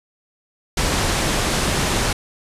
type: low-pass noise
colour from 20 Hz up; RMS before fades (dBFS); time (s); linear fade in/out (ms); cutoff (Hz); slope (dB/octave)
pink; -20; 0.77-2.13; 5; 10000; 24
effects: resampled to 32000 Hz